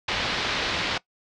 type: low-pass noise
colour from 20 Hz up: white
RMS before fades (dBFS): -27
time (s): 0.08-0.98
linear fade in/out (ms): 5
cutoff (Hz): 4300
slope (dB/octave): 24
effects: noise-tail reverb RT60 0.1 s tail -20 dB re dry + low-pass 7000 Hz 12 dB/octave